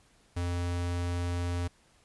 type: tone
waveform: square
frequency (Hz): 87.6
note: F2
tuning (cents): +6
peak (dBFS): -30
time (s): 0.36-1.68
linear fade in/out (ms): 10
effects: pink hiss -64 dBFS RMS until 2.04 s + resampled to 24000 Hz